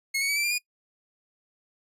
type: tone with pitch steps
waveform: sawtooth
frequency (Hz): 2174 / 2226 / 2279 / 2334 / 2390 / 2447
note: C#7 / C#7 / C#7 / D7 / D7 / D#7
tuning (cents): -34 / +7 / +47 / -11 / +30 / -29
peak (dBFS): -21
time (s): 0.14-0.584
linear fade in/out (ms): 10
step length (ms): 74
effects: noise-tail reverb RT60 0.1 s tail -22 dB re dry + resampled to 32000 Hz